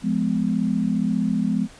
sine chord, F diminished, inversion none, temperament just, 174.61 / 209.5 / 251.4 Hz, F3 / Ab3 / Cb4, 0 / +15 / +31 cents, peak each -25 / -22 / -24 dBFS, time 0.02-1.68 s, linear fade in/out 50 ms, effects pink hiss -47 dBFS RMS until 1.79 s + resampled to 22050 Hz

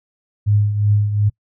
sine tone with tremolo, 103.83 Hz, G#2, in tune, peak -10 dBFS, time 0.46-1.3 s, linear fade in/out 20 ms, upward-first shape triangle, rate 2.7 Hz, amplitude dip 65%, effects noise-tail reverb RT60 0.1 s tail -25 dB re dry

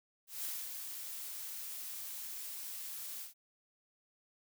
blue noise with ADSR envelope, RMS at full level -39 dBFS, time 0.27-3.34 s, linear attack 170 ms, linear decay 240 ms, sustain -5 dB, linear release 130 ms, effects none

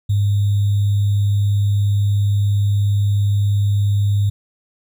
sine tone with sample-and-hold, 101.5 Hz, G#2, 39 cents flat, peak -13 dBFS, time 0.09-4.3 s, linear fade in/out 10 ms, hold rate 3675 Hz, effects none

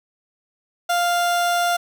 30% pulse tone, 698.5 Hz, F5, in tune, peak -15 dBFS, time 0.89-1.77 s, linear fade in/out 10 ms, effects none

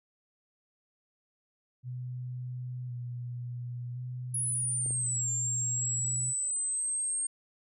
sine tone with vibrato, 123.47 Hz, B2, in tune, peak -35 dBFS, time 1.83-6.34 s, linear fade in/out 50 ms, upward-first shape square, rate 0.47 Hz, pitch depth 22 cents each way
sine linear two-way sweep, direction down then up, 10548 to 7310 to 8570 Hz, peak -29 dBFS, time 4.34-7.27 s, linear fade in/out 5 ms, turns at 5.3 s
clicks, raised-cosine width 2 ms, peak -32 dBFS, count 2, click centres 4.862 / 4.907 s
effects none

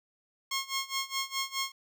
10% pulse tone with tremolo, 1080 Hz, C#6, 45 cents flat, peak -20 dBFS, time 0.51-1.72 s, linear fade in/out 5 ms, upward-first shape sine, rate 4.8 Hz, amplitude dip 90%, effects none

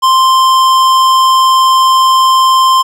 sine tone with tanh clipping, 1046.5 Hz, C6, in tune, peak -7 dBFS, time 0.02-2.83 s, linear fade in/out 20 ms, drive 17 dB, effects none

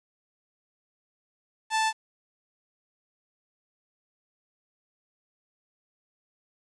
sawtooth tone, 880 Hz, A5, in tune, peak -19 dBFS, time 1.7-1.93 s, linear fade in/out 50 ms, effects resampled to 22050 Hz + 9-bit

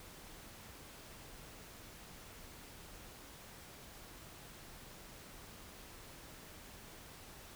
silence, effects pink hiss -54 dBFS RMS until 7.55 s

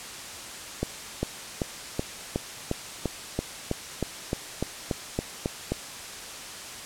accelerating click train, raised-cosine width 2 ms, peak -12 dBFS, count 16, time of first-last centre 0.83-5.72 s, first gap 400 ms, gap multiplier 0.97, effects white hiss -39 dBFS RMS until 6.85 s + low-pass 9000 Hz 12 dB/octave

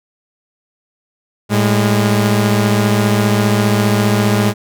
sawtooth tone pair together, 109.77 / 204.6 Hz, A2 / G#3, -4 / -26 cents, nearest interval major seventh, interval 1078 cents, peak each -10 dBFS, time 1.49-4.54 s, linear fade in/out 50 ms, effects none

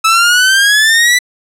sawtooth exponential sweep, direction up, 1300 to 1994 Hz, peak -3 dBFS, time 0.04-1.19 s, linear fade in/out 10 ms, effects low-pass 11000 Hz 12 dB/octave

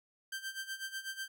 sawtooth tone with tremolo, 1568 Hz, G6, in tune, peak -33 dBFS, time 0.32-1.28 s, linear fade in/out 5 ms, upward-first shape sine, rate 8.1 Hz, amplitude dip 80%, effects none

